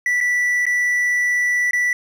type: tone with dropouts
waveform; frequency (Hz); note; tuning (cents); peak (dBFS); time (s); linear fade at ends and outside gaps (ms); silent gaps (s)
triangle; 1964; B6; -10; -14; 0.06-1.93; 2; 0.205-0.21 / 0.655-0.665 / 1.71-1.732
effects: none